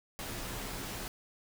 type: noise with comb filter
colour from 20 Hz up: pink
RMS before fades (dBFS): -40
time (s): 0.19-1.08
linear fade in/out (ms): 0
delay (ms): 13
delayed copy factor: -0.5
effects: none